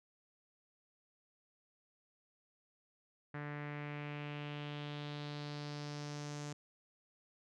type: tone with low-pass filter sweep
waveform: sawtooth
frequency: 146.83 Hz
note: D3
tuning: in tune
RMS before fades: -44 dBFS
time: 3.34-6.53 s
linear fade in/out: 5 ms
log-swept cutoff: 1800 to 6800 Hz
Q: 3
effects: none